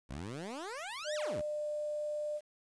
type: exponential two-way sweep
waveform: 15% pulse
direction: up then down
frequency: 58 to 1975.5 to 58 Hz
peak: -34 dBFS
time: 0.09-1.42 s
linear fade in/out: 20 ms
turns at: 1.15 s
type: tone with pitch glide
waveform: sine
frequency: 604 to 598.4 Hz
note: D5 to D5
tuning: +48 to +32 cents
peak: -34 dBFS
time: 1.04-2.41 s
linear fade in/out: 50 ms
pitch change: -16 cents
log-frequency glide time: 1.15-1.66 s
effects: resampled to 22050 Hz + 10-bit